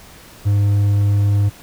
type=tone; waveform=triangle; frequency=101.6 Hz; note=G#2; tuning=38 cents flat; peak=-10 dBFS; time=0.45-1.5 s; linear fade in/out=20 ms; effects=pink hiss -42 dBFS RMS until 1.62 s